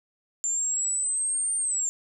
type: exponential two-way sweep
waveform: sine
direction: up then down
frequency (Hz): 7220 to 8870 to 7220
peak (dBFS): -24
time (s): 0.44-1.89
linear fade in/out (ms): 0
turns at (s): 1.56
effects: none